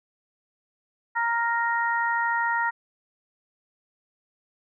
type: harmonic tone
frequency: 466.2 Hz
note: A#4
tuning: in tune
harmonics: 2 / 3 / 4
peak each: -25 / -28 / -27 dBFS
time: 1.15-2.71 s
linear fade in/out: 20 ms
effects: none